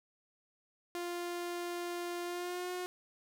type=tone with pitch glide; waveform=sawtooth; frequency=349.2 to 361.1 Hz; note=F4 to F#4; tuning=0 to -42 cents; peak=-33 dBFS; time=0.95-2.86 s; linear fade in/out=0 ms; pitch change=+58 cents; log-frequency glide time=2.23-2.7 s; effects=none